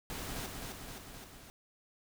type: noise with echo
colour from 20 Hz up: pink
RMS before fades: -41 dBFS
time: 0.1-0.46 s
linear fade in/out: 0 ms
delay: 260 ms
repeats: 4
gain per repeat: -3 dB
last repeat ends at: 1.5 s
effects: none